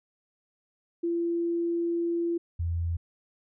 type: tone pair in turn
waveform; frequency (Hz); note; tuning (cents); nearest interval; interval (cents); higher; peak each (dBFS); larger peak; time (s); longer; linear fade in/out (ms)
sine; 340.1 / 84.58; F4 / E2; -46 / +45; 2 octaves; 2409; first; -25 / -26; first; 1.03-2.38 / 2.59-2.97; first; 10
effects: none